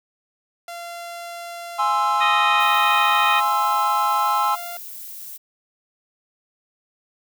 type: tone with pitch glide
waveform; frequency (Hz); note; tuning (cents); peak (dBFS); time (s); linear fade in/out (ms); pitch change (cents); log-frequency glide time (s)
sawtooth; 688 to 696; F5 to F5; -26 to -6; -28; 0.68-4.77; 2; +20; 4.15-4.48
type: chord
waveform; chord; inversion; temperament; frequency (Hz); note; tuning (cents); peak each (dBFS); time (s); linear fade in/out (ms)
triangle; Ab augmented; none; equal; 830.6 / 1046.5 / 1318.5; Ab5 / C6 / E6; 0 / 0 / 0; -20; 1.78-4.56; 20
type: harmonic tone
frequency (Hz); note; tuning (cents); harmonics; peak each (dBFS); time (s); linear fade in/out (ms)
622.3; D#5; 0; 2 / 3 / 4 / 5 / 6; -23 / -25 / -23 / -28 / -30; 2.2-3.41; 20
type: noise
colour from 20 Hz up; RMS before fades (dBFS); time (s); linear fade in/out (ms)
violet; -36; 2.59-5.38; 20
effects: none